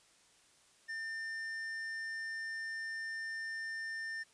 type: tone with hard clipping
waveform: sine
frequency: 1800 Hz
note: A6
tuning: 39 cents sharp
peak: -40 dBFS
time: 0.88-4.24 s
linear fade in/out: 20 ms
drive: 7 dB
effects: white hiss -66 dBFS RMS until 4.33 s + resampled to 22050 Hz